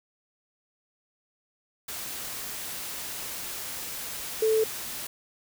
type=tone in noise; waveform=sine; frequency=440 Hz; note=A4; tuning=in tune; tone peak=-20 dBFS; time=4.42-4.64 s; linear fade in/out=5 ms; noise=white; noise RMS=-36 dBFS; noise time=1.88-5.07 s; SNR=+13 dB; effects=none